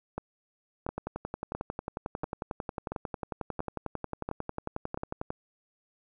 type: two click trains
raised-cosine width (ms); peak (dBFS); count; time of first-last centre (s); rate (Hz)
1; -19 / -19; 50 / 8; 0.89-5.304 / 0.18-4.975; 11.1 / 1.46
effects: none